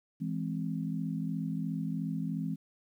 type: chord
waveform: sine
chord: E augmented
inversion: none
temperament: equal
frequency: 164.81 / 207.7 / 261.6 Hz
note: E3 / G#3 / B#3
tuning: 0 / 0 / 0 cents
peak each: -34 / -37 / -37 dBFS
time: 0.2-2.56 s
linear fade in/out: 20 ms
effects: 11-bit